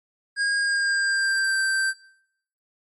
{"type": "tone with pitch glide", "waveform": "square", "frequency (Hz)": [1628, 1563.5], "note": ["G#6", "G6"], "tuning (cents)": [-35, -5], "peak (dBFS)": -21, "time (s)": [0.36, 1.94], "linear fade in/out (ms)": 50, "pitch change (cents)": -70, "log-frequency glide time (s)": [0.58, 1.6], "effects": ["noise-tail reverb RT60 0.8 s tail -22 dB re dry", "MP3 48 kbps"]}